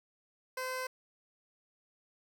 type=tone; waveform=15% pulse; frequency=514 Hz; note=C5; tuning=31 cents flat; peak=-29 dBFS; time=0.57-0.87 s; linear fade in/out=5 ms; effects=none